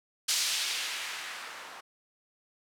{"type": "noise with low-pass filter sweep", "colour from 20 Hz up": "violet", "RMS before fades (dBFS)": -34, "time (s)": [0.28, 1.81], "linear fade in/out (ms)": 10, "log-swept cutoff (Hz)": [5000, 980], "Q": 1, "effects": []}